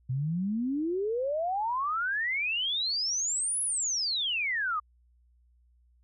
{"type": "exponential two-way sweep", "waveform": "sine", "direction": "up then down", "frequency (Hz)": [123.47, 10730, 1180], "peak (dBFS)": -27, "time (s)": [0.09, 4.8], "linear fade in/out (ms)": 10, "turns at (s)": 3.62, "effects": ["added 60 Hz sine -61 dBFS peak until 6.03 s"]}